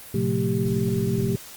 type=tone cluster; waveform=sine; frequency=113.8 / 132.8 / 179 / 220.5 / 392.8 Hz; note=A#2 / C3 / F3 / A3 / G4; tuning=-41 / +26 / +43 / +4 / +4 cents; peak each=-27 dBFS; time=0.14-1.36 s; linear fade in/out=5 ms; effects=white hiss -42 dBFS RMS until 1.56 s + Opus 32 kbps